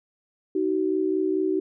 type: tone pair together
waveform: sine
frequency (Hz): 312.9 / 377.5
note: D#4 / F#4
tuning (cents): +10 / +35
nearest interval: minor third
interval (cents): 325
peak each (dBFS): -25 / -23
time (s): 0.55-1.6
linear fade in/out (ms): 5
effects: none